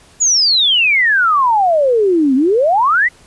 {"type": "exponential two-way sweep", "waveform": "sine", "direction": "down then up", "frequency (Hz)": [7040, 252.2, 2071], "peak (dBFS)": -9, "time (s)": [0.2, 3.09], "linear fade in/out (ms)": 20, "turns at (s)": 2.35, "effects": ["pink hiss -46 dBFS RMS until 3.26 s", "resampled to 24000 Hz"]}